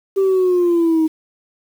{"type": "linear sweep", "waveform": "sine", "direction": "down", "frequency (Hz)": [392, 313.1], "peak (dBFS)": -10, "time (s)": [0.16, 1.08], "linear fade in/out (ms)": 20, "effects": ["tanh soft clip ceiling -10 dBFS", "7-bit"]}